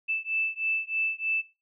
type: beating tone pair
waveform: sine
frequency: 2637 / 2640.2 Hz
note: E7 / E7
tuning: 0 / +2 cents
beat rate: 3.2 Hz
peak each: -30 dBFS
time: 0.08-1.42 s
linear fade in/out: 20 ms
effects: noise-tail reverb RT60 0.3 s tail -17 dB re dry